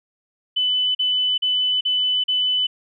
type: tone bursts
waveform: sine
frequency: 3002 Hz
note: F#7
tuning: 24 cents sharp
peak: -17 dBFS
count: 5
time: 0.56-2.67 s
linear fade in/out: 10 ms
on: 390 ms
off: 40 ms
effects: none